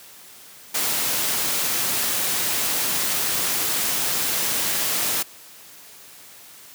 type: noise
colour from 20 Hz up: white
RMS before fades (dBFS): -23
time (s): 0.74-5.23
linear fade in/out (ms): 10
effects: white hiss -45 dBFS RMS until 6.74 s + high-pass 100 Hz 12 dB/octave